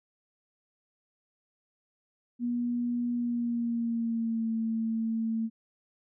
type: tone with pitch glide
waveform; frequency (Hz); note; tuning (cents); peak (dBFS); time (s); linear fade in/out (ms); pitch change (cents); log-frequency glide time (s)
sine; 240.9 to 224.8; B3 to A3; -43 to +37; -27; 2.39-5.5; 50; -120; 3.14-4.51
effects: none